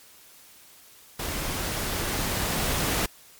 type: noise with level ramp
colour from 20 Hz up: pink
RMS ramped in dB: -31 to -25 dBFS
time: 1.19-3.06 s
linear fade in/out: 5 ms
effects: white hiss -52 dBFS RMS until 3.39 s + MP3 96 kbps